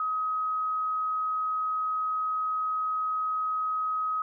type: tone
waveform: sine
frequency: 1266 Hz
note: D#6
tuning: 30 cents sharp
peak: -26 dBFS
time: 0-4.22 s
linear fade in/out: 2 ms
effects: none